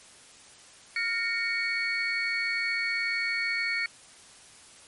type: tone cluster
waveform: sine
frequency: 1409 / 1846 / 2231 / 4406 Hz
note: F6 / A#6 / C#7 / C#8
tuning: +15 / -17 / +11 / -11 cents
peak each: -37 / -32 / -28 / -36 dBFS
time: 0.96-3.86 s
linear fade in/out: 2 ms
effects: white hiss -52 dBFS RMS until 4.87 s + MP3 48 kbps